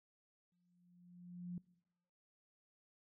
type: tone with exponential growth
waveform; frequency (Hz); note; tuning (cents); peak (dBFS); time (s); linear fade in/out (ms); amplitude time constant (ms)
sine; 176.9; F3; +23; -40; 0.52-1.58; 2; 230
effects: noise-tail reverb RT60 0.9 s tail -23 dB re dry